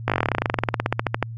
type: slowing click train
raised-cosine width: 0.5 ms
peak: -4 dBFS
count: 28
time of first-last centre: 0.08-1.227 s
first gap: 18 ms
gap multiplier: 1.06
effects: added 114 Hz sine -31 dBFS peak until 1.37 s + AAC 64 kbps